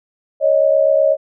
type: tone pair together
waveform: sine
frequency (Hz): 555 / 623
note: C#5 / D#5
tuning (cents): +2 / +2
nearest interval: major second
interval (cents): 200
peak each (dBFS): -13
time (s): 0.4-1.17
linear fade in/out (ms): 50
effects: none